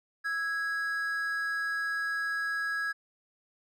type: tone pair together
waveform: triangle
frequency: 1318.5 / 1655.5 Hz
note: E6 / G#6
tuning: 0 / -6 cents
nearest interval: major third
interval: 394 cents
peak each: -36 / -28 dBFS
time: 0.24-2.93 s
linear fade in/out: 20 ms
effects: none